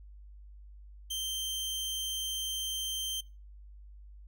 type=tone; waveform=sawtooth; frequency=3136 Hz; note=G7; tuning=in tune; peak=-30 dBFS; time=1.1-3.21 s; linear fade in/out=10 ms; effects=noise-tail reverb RT60 0.3 s tail -22 dB re dry + added 50 Hz sine -48 dBFS peak until 4.27 s